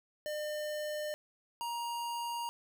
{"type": "tone pair in turn", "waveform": "square", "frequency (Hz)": [603, 942.7], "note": ["D5", "A#5"], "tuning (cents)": [46, 19], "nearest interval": "minor sixth", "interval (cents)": 773, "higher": "second", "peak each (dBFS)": [-36, -36], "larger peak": "neither", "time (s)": [[0.26, 1.14], [1.61, 2.49]], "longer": "neither", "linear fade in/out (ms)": 0, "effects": []}